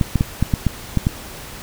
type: clicks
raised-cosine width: 5 ms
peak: -3 dBFS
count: 8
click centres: 0.012 / 0.157 / 0.209 / 0.426 / 0.538 / 0.667 / 0.973 / 1.069 s
effects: pink hiss -35 dBFS RMS until 1.62 s